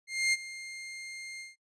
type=tone with ADSR envelope; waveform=sawtooth; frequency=2115 Hz; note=C7; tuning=18 cents sharp; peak=-20 dBFS; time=0.07-1.56 s; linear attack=260 ms; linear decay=30 ms; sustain=-17 dB; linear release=160 ms; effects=noise-tail reverb RT60 0.1 s tail -22 dB re dry + resampled to 22050 Hz